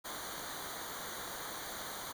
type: noise with comb filter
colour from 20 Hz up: pink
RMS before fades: -43 dBFS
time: 0.04-2.13 s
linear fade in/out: 20 ms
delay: 0.38 ms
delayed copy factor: -0.85
effects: none